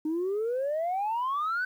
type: exponential sweep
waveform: sine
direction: up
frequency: 302.7 to 1537 Hz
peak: -25 dBFS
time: 0.05-1.65 s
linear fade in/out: 5 ms
effects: tanh soft clip ceiling -24 dBFS + 10-bit